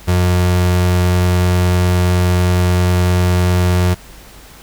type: tone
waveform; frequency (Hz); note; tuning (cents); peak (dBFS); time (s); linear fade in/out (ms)
35% pulse; 89.7; F2; +47; -9; 0.07-3.95; 20
effects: added 50 Hz sine -41 dBFS peak until 4.62 s + pink hiss -40 dBFS RMS until 4.62 s